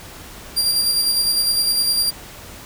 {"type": "tone with tremolo", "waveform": "sawtooth", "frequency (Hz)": 4759, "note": "D8", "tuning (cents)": 22, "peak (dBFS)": -12, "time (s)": [0.56, 2.11], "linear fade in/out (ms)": 20, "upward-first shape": "square", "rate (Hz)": 9.9, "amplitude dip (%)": 30, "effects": ["pink hiss -38 dBFS RMS until 2.65 s"]}